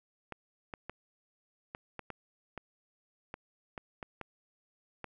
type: clicks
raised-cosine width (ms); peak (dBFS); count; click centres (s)
0.5; -25; 12; 0.323 / 0.738 / 0.896 / 1.749 / 1.993 / 2.103 / 2.577 / 3.341 / 3.778 / 4.028 / 4.213 / 5.043
effects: none